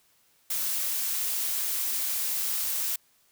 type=noise; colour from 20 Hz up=blue; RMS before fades=-29 dBFS; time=0.5-2.96 s; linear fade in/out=5 ms; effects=white hiss -65 dBFS RMS until 3.31 s